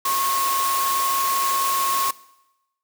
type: tone in noise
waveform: sine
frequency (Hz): 1089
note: C#6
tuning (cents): -31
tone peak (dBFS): -21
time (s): 0.05-2.11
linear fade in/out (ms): 5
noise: white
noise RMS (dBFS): -26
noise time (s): 0.05-2.11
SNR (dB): +2
effects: noise-tail reverb RT60 0.9 s tail -20 dB re dry + high-pass 300 Hz 12 dB/octave